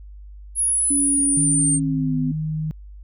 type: linear sweep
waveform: sine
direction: down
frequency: 10560 to 8650 Hz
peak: -17 dBFS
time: 0.55-1.8 s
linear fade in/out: 50 ms
type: tone with pitch glide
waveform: sine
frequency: 279.7 to 253.5 Hz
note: C#4 to B3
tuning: +16 to +45 cents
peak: -21 dBFS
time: 0.9-2.32 s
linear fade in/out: 10 ms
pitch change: -171 cents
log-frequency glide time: 1.7-2.17 s
type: tone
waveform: sine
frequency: 155.56 Hz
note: D#3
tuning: in tune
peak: -22 dBFS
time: 1.37-2.71 s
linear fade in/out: 0 ms
effects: added 50 Hz sine -37 dBFS peak until 3.03 s